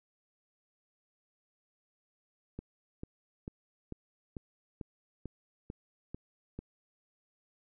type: click train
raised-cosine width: 3 ms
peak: -27 dBFS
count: 10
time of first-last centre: 2.59-6.59 s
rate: 2.25 Hz
effects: none